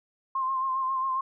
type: tone with vibrato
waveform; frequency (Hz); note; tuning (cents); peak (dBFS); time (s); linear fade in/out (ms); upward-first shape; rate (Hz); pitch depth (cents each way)
sine; 1055; C6; +14; -25; 0.35-1.21; 5; sine; 7.4; 35
effects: none